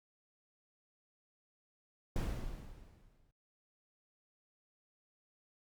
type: noise with exponential decay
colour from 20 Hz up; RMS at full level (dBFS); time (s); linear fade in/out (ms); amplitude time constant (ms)
brown; -32; 2.16-3.31; 1; 250
effects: Opus 48 kbps